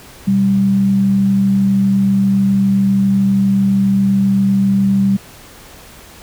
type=tone pair together; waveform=sine; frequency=123.47 / 196 Hz; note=B2 / G3; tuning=0 / 0 cents; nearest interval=minor sixth; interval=800 cents; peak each=-22 / -10 dBFS; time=0.27-5.17 s; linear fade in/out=10 ms; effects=pink hiss -39 dBFS RMS until 6.22 s

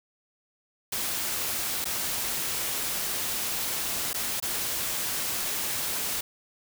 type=noise with dropouts; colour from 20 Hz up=white; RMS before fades=-30 dBFS; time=0.92-6.21 s; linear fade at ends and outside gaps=5 ms; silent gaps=1.844-1.854 / 4.132-4.142 / 4.401-4.424 s; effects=none

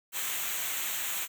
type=noise with comb filter; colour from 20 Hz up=white; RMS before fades=-33 dBFS; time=0.12-1.28 s; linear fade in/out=50 ms; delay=0.2 ms; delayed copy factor=-0.7; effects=none

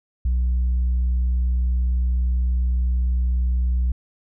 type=tone; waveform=sine; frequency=61.74 Hz; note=B1; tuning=in tune; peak=-15 dBFS; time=0.25-3.92 s; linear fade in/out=5 ms; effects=tanh soft clip ceiling -16 dBFS

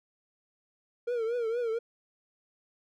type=tone with vibrato; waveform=triangle; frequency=466.2 Hz; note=A#4; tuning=in tune; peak=-26 dBFS; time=1.07-1.79 s; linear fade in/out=10 ms; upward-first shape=triangle; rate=4.3 Hz; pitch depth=110 cents each way; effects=none

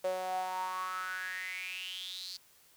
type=tone with high-pass filter sweep; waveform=sawtooth; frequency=185 Hz; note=F#3; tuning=in tune; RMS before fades=-38 dBFS; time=0.04-2.37 s; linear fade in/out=5 ms; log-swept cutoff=550 to 4600 Hz; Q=8.6; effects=white hiss -63 dBFS RMS until 2.76 s

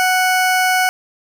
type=tone; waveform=20% pulse; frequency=740 Hz; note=F#5; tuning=in tune; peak=-8 dBFS; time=0-0.89 s; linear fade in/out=0 ms; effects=none

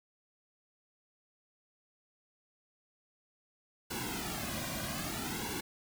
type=noise with flanger; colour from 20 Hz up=pink; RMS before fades=-38 dBFS; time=3.9-5.61 s; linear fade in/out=10 ms; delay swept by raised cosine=1.6 to 2.31 ms; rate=0.61 Hz; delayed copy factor=-0.9; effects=none

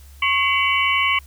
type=tone cluster; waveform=sine; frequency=1098 / 2053 / 2265 / 2738 / 2984 Hz; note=C#6 / C7 / C#7 / F7 / F#7; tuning=-17 / -33 / +37 / -35 / +14 cents; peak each=-21 / -24 / -20 / -26 / -24 dBFS; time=0.22-1.19 s; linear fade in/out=5 ms; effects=added 69 Hz sine -41 dBFS peak until 1.26 s + white hiss -52 dBFS RMS until 1.26 s

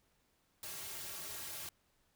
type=noise with comb filter; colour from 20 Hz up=white; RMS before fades=-45 dBFS; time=0.63-1.69 s; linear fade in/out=2 ms; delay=4 ms; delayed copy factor=-0.85; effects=pink hiss -75 dBFS RMS until 2.15 s

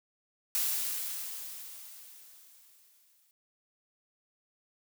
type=noise with exponential decay; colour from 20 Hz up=blue; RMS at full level=-29 dBFS; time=0.55-3.31 s; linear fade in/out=0 ms; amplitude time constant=600 ms; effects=none

